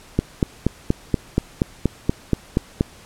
click train, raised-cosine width 3 ms, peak -3 dBFS, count 12, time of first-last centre 0.19-2.809 s, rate 4.2 Hz, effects pink hiss -46 dBFS RMS until 3.05 s + low-pass 11000 Hz 12 dB/octave

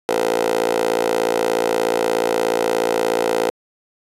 10% pulse tone with high-pass filter, 56.8 Hz, A#1, 44 cents flat, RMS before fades -19 dBFS, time 0.09-3.5 s, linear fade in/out 0 ms, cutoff 500 Hz, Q 9.5, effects resampled to 32000 Hz + 8-bit

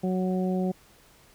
harmonic tone, 185 Hz, F#3, in tune, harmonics 1 / 2 / 3 / 4, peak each -25 / -31 / -35 / -37 dBFS, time 0.03-0.72 s, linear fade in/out 10 ms, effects pink hiss -57 dBFS RMS until 1.34 s

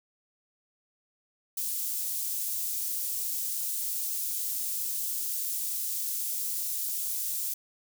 white high-pass noise, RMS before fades -32 dBFS, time 1.57-7.54 s, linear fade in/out 5 ms, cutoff 7300 Hz, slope 12 dB/octave, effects none

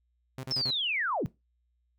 sawtooth tone bursts, 130.9 Hz, C3, 1 cent sharp, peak -32 dBFS, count 4, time 0.38-0.705 s, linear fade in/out 2 ms, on 52 ms, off 39 ms
sine linear sweep, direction down, 5400 to 93 Hz, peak -27 dBFS, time 0.51-1.26 s, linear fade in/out 0 ms
30% pulse tone with exponential decay, 4249 Hz, C8, 26 cents sharp, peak -35 dBFS, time 0.56-0.65 s, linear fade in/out 0 ms, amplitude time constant 18 ms
effects noise-tail reverb RT60 0.2 s tail -19 dB re dry + added 60 Hz sine -70 dBFS peak until 1.98 s

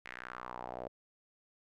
sawtooth tone with band-pass filter sweep, 61.74 Hz, B1, in tune, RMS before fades -45 dBFS, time 0.05-0.88 s, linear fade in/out 5 ms, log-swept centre 2100 to 570 Hz, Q 3.3, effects none

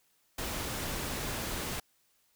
pink noise, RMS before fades -36 dBFS, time 0.38-1.8 s, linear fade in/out 5 ms, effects white hiss -71 dBFS RMS until 2.35 s

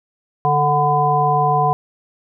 harmonic tone with a mistuned harmonic, 147.7 Hz, D3, 10 cents sharp, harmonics 1 / 3 / 5 / 7, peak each -20 / -23 / -16 / -18 dBFS, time 0.45-1.73 s, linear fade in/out 0 ms, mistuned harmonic 7, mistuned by -42 cents, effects none

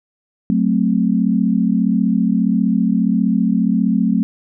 sine chord, F# diminished, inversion none, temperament equal, 185 / 220 / 261.6 Hz, F#3 / A3 / C4, 0 / 0 / 0 cents, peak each -17 / -16 / -19 dBFS, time 0.5-4.23 s, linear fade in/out 0 ms, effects none

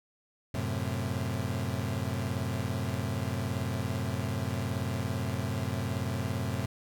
30% pulse chord, F# diminished, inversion none, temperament equal, 92.5 / 110 / 130.81 Hz, F#2 / A2 / C3, 0 / 0 / 0 cents, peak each -32 dBFS, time 0.54-6.66 s, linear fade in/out 5 ms, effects none

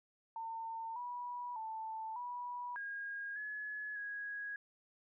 sine tone with pitch steps, 905 / 975 / 884 / 976 / 1630 / 1699 / 1657 Hz, A5 / B5 / A5 / B5 / G#6 / G#6 / G#6, +48 / -23 / +8 / -21 / -33 / +39 / -4 cents, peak -40 dBFS, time 0.36-4.56 s, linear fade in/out 2 ms, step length 600 ms, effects none

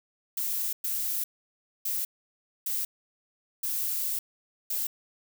violet noise bursts at uneven times, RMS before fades -30 dBFS, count 6, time 0.37-0.73 / 0.84-1.24 / 1.85-2.05 / 2.66-2.85 / 3.63-4.19 / 4.7-4.87 s, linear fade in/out 5 ms, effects none

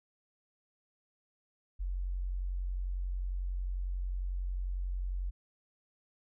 sine tone, 45.55 Hz, F#1, 26 cents flat, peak -32 dBFS, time 1.79-5.31 s, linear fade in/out 20 ms, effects none

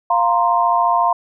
sine chord, F suspended fourth, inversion none, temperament equal, 698.5 / 932.3 / 1046.5 Hz, F5 / Bb5 / C6, 0 / 0 / 0 cents, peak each -17 dBFS, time 0.1-1.13 s, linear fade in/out 5 ms, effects none

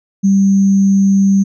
sine tone with sample-and-hold, 195.9 Hz, G3, 1 cent flat, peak -7 dBFS, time 0.23-1.44 s, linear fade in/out 20 ms, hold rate 6300 Hz, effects resampled to 24000 Hz

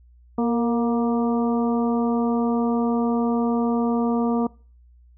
harmonic tone with a mistuned harmonic, 236.3 Hz, A#3, 24 cents sharp, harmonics 1 / 2 / 3 / 4 / 5, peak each -20 / -26 / -30 / -32 / -34 dBFS, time 0.38-4.47 s, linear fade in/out 5 ms, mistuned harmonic 2, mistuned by -35 cents, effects noise-tail reverb RT60 0.4 s tail -23 dB re dry + added 60 Hz sine -49 dBFS peak until 5.17 s

